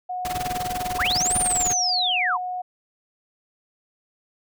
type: tone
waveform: sine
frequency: 729 Hz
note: F#5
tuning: 26 cents flat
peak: -26 dBFS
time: 0.09-2.62 s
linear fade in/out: 10 ms
type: noise with tremolo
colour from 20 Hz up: pink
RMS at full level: -28 dBFS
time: 0.25-1.74 s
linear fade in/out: 0 ms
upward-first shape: sine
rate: 20 Hz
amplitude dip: 90%
type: linear two-way sweep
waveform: sine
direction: up then down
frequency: 830 to 9380 to 830 Hz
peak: -20 dBFS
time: 0.98-2.38 s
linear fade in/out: 20 ms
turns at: 1.37 s
effects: none